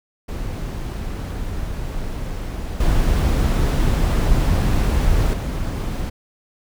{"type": "noise with level steps", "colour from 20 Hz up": "brown", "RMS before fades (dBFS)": [-26, -17, -23], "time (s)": [0.28, 6.1], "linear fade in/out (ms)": 10, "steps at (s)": [2.8, 5.33], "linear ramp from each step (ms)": 5, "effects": []}